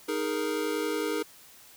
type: chord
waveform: square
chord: D# suspended fourth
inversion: none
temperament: equal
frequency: 311.1 / 415.3 / 466.2 Hz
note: D#4 / G#4 / A#4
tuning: 0 / 0 / 0 cents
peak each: -33 dBFS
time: 0.08-1.23 s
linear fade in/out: 10 ms
effects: white hiss -53 dBFS RMS until 1.76 s